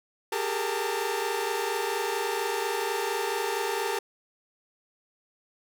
sawtooth tone cluster, 390.8 / 415.1 / 462.8 / 895 Hz, G4 / G#4 / A#4 / A5, -5 / -1 / -13 / +29 cents, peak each -29 dBFS, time 0.32-3.99 s, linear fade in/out 5 ms, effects none

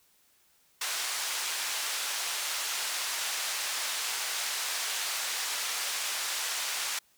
white band-pass noise, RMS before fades -33 dBFS, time 0.81-6.99 s, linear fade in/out 5 ms, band 830 to 7600 Hz, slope 12 dB/octave, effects white hiss -66 dBFS RMS until 7.17 s

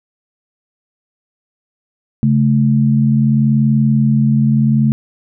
sine tone pair together, 137.4 / 218.1 Hz, C#3 / A3, -15 / -15 cents, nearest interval minor sixth, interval 800 cents, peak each -12 dBFS, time 2.23-4.92 s, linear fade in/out 0 ms, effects none

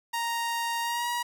sawtooth tone with pitch glide, 932.3 to 958.5 Hz, A#5 to A#5, 0 to +48 cents, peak -24 dBFS, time 0.13-1.23 s, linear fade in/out 10 ms, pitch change +48 cents, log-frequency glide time 0.81-1.08 s, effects 9-bit

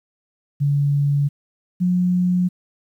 sine tone pair in turn, 142.8 / 179.92 Hz, D3 / F#3, -48 / -48 cents, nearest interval major third, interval 400 cents, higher second, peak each -15 dBFS, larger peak neither, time 0.6-1.29 / 1.8-2.49 s, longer neither, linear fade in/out 20 ms, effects 9-bit

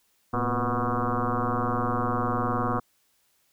sine tone with frequency modulation, 493.9 Hz, B4, in tune, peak -23 dBFS, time 0.33-2.8 s, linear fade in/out 10 ms, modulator 121 Hz, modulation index 6.7, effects white hiss -68 dBFS RMS until 3.52 s

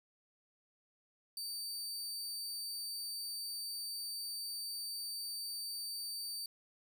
sawtooth tone, 4612 Hz, D8, 32 cents flat, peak -37 dBFS, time 1.37-6.46 s, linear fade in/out 2 ms, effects none

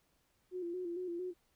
sine tone with vibrato, 354 Hz, F4, 23 cents sharp, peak -37 dBFS, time 0.51-1.34 s, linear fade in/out 50 ms, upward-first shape square, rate 4.4 Hz, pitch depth 54 cents each way, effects pink hiss -75 dBFS RMS until 1.55 s

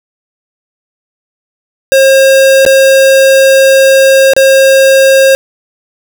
square tone with dropouts, 537 Hz, C5, 45 cents sharp, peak -3 dBFS, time 1.92-5.35 s, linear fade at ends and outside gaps 0 ms, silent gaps 2.651-2.663 / 4.335-4.365 s, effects none

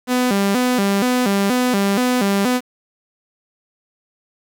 sawtooth tone with vibrato, 222.8 Hz, A3, 22 cents sharp, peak -11 dBFS, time 0.07-2.61 s, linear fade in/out 50 ms, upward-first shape square, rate 2.1 Hz, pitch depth 200 cents each way, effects 7-bit

